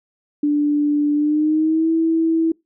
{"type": "tone with pitch glide", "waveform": "sine", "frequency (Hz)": [293.7, 325.9], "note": ["D4", "E4"], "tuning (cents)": [0, -20], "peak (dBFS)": -14, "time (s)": [0.43, 2.52], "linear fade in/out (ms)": 5, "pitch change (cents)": 180, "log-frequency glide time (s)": [1.14, 1.9], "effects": ["noise-tail reverb RT60 0.2 s tail -25 dB re dry"]}